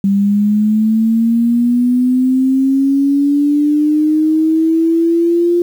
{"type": "linear sweep", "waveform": "sine", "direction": "up", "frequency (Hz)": [196, 349.2], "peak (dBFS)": -9, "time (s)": [0.04, 5.62], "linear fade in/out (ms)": 2, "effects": ["7-bit"]}